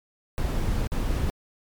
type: noise with dropouts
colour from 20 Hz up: brown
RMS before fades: -25 dBFS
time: 0.38-1.3 s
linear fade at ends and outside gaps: 0 ms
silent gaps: 0.872-0.919 s
effects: MP3 96 kbps